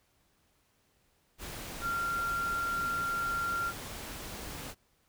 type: tone in noise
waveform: sine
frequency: 1382 Hz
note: F6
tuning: 19 cents flat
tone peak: -30 dBFS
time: 1.81-3.73 s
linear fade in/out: 50 ms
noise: pink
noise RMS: -42 dBFS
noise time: 1.38-4.75 s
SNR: +9 dB
effects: pink hiss -71 dBFS RMS until 5.08 s